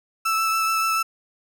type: tone with vibrato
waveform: 35% pulse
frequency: 1318.5 Hz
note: E6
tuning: in tune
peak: -18 dBFS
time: 0.25-1.03 s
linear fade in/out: 10 ms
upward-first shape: triangle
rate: 7 Hz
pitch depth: 15 cents each way
effects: none